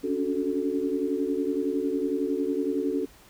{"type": "chord", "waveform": "sine", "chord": "D major seventh", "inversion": "third", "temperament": "equal with one note detuned", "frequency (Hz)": [277.2, 288.1, 370, 440], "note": ["C#4", "D4", "F#4", "A4"], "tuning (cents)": [0, -33, 0, 0], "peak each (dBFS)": -30, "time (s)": [0.03, 3.06], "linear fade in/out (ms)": 20, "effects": ["pink hiss -54 dBFS RMS until 3.29 s"]}